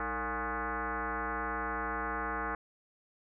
sine tone with frequency modulation, 198.7 Hz, G3, 24 cents sharp, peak -32 dBFS, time 0-2.55 s, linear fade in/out 2 ms, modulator 256 Hz, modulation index 6, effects none

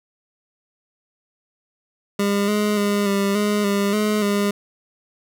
25% pulse tone with pitch steps, 201.7 / 209.3 / 204.1 / 198.9 / 207.7 / 200.8 / 211.7 / 203.1 Hz, G3 / G#3 / G#3 / G3 / G#3 / G3 / G#3 / G#3, +50 / +14 / -30 / +25 / 0 / +42 / +33 / -38 cents, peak -14 dBFS, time 2.19-4.51 s, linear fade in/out 5 ms, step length 290 ms, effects none

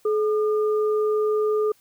sine tone pair together, 427.1 / 1208 Hz, G#4 / D6, +48 / +48 cents, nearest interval octave + tritone, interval 1800 cents, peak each -19 / -31 dBFS, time 0.05-1.72 s, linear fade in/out 5 ms, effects white hiss -60 dBFS RMS until 1.8 s

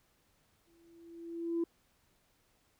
sine tone with exponential growth, 336.2 Hz, E4, 34 cents sharp, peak -27 dBFS, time 0.67-1.64 s, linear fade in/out 5 ms, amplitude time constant 210 ms, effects tanh soft clip ceiling -26 dBFS + pink hiss -72 dBFS RMS until 2.79 s

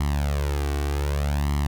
sawtooth tone with flanger, 71.9 Hz, D2, 36 cents flat, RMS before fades -24 dBFS, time 0-1.67 s, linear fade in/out 5 ms, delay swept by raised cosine 0.97 to 2.67 ms, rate 0.65 Hz, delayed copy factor +0.85, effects none

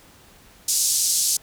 pink band-pass noise, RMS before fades -21 dBFS, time 0.68-1.37 s, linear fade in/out 5 ms, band 5200 to 11000 Hz, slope 24 dB/octave, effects pink hiss -51 dBFS RMS until 1.42 s

